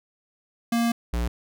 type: tone pair in turn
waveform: square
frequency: 233.5 / 59.12 Hz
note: A#3 / A#1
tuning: +3 / +25 cents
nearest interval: 2 octaves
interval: 2378 cents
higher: first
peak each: -21 / -24 dBFS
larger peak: first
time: 0.72-0.92 / 1.13-1.28 s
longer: first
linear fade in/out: 5 ms
effects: none